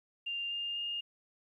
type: tone with pitch steps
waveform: sine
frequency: 2794 / 2812 / 2830 Hz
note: F7 / F7 / F7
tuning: 0 / +11 / +22 cents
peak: -34 dBFS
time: 0.26-1.01 s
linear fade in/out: 10 ms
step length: 250 ms
effects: 12-bit